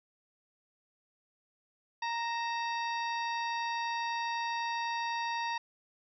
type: harmonic tone with a mistuned harmonic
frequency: 932 Hz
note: A#5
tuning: 1 cent flat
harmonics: 1 / 2 / 3 / 4 / 5 / 6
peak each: -33 / -39 / -43 / -45 / -47 / -49 dBFS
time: 2.02-5.58 s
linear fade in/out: 5 ms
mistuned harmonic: 3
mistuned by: -97 cents
effects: none